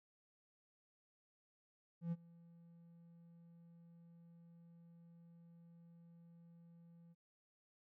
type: tone with ADSR envelope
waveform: triangle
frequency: 169.1 Hz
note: E3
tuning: 44 cents sharp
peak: -34 dBFS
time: 2.01-7.15 s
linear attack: 110 ms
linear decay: 37 ms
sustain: -24 dB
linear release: 33 ms
effects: none